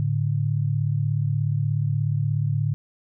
sine tone pair together, 108.5 / 145.22 Hz, A2 / D3, -24 / -19 cents, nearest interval perfect fourth, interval 505 cents, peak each -23 dBFS, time 0-2.74 s, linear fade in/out 0 ms, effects none

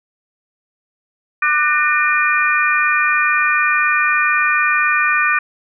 sine tone cluster, 1189 / 1487 / 1825 / 2414 Hz, D6 / F#6 / A#6 / D7, +21 / +8 / -37 / +47 cents, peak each -18 dBFS, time 1.42-5.39 s, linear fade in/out 5 ms, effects none

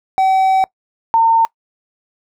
triangle / sine tone pair in turn, 763 / 909 Hz, G5 / A#5, -47 / -44 cents, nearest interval minor third, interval 303 cents, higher second, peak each -8 dBFS, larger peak neither, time 0.18-0.64 / 1.14-1.45 s, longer first, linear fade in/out 0 ms, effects noise-tail reverb RT60 0.1 s tail -23 dB re dry

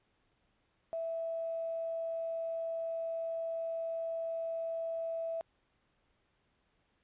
sine tone with quantisation, 659.3 Hz, E5, in tune, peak -34 dBFS, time 0.93-5.41 s, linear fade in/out 0 ms, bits 9, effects pink hiss -75 dBFS RMS until 7.03 s + resampled to 8000 Hz

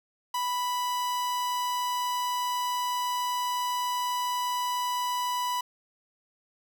45% pulse tone, 987.8 Hz, B5, in tune, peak -27 dBFS, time 0.34-5.61 s, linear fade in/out 5 ms, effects none

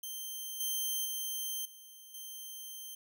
5% pulse tone with level steps, 3136 Hz, G7, in tune, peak -31 / -24 / -27 / -43 / -35 dBFS, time 0.03-2.95 s, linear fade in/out 5 ms, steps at 0.6 / 1.05 / 1.65 / 2.14 s, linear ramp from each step 5 ms, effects none

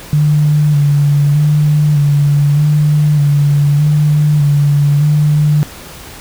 sine tone with vibrato, 146.83 Hz, D3, in tune, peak -7 dBFS, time 0.13-5.63 s, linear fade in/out 0 ms, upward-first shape square, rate 0.82 Hz, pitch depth 31 cents each way, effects pink hiss -32 dBFS RMS until 6.2 s

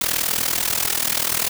white noise with amplitude modulation, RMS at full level -18 dBFS, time 0.01-1.49 s, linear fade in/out 5 ms, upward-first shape sine, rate 40.5 Hz, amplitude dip 85%, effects none

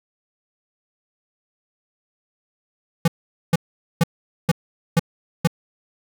square tone bursts, 166.9 Hz, E3, 22 cents sharp, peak -13 dBFS, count 6, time 3.05-5.474 s, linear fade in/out 5 ms, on 29 ms, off 450 ms, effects none

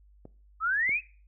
clicks, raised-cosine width 2 ms, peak -31 / -30 dBFS, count 2, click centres 0.254 / 0.893 s
sine exponential sweep, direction up, 1248 to 2637 Hz, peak -24 dBFS, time 0.6-1.01 s, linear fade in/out 50 ms
effects noise-tail reverb RT60 0.4 s tail -20 dB re dry + added 50 Hz sine -55 dBFS peak until 1.27 s

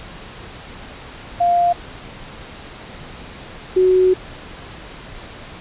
sine tone pair in turn, 699 / 370.3 Hz, F5 / F#4, +1 / +1 cents, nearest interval major seventh, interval 1100 cents, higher first, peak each -12 / -10 dBFS, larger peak second, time 1.4-1.73 / 3.76-4.14 s, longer second, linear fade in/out 10 ms, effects pink hiss -36 dBFS RMS until 5.6 s + resampled to 8000 Hz

